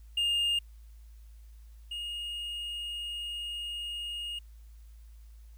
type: tone pair in turn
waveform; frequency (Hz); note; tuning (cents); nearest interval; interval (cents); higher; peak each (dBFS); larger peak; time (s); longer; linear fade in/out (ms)
triangle; 2825 / 2855; F7 / F7; +19 / +37; unison; 18; second; -24 / -33; first; 0.17-0.59 / 1.91-4.39; second; 5
effects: added 55 Hz sine -48 dBFS peak until 5.57 s + white hiss -69 dBFS RMS until 5.57 s